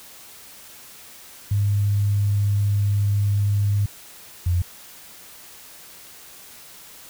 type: tone pair in turn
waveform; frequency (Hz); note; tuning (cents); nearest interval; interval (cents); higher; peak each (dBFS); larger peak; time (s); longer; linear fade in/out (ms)
sine; 101.8 / 88.34; G#2 / F2; -34 / +20; major second; 246; first; -17; neither; 1.51-3.86 / 4.46-4.62; first; 5
effects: white hiss -44 dBFS RMS until 7.09 s